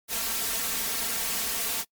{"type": "noise with comb filter", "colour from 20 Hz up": "white", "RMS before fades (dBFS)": -29, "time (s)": [0.08, 1.85], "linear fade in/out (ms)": 50, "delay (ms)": 4.4, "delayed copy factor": 0.75, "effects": ["noise-tail reverb RT60 0.1 s tail -25 dB re dry", "MP3 96 kbps"]}